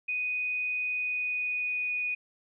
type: tone with pitch glide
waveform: sine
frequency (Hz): 2489 to 2473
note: D#7 to D#7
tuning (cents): 0 to -11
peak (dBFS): -28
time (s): 0.08-2.15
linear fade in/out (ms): 10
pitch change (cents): -11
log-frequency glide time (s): 0.9-1.91
effects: none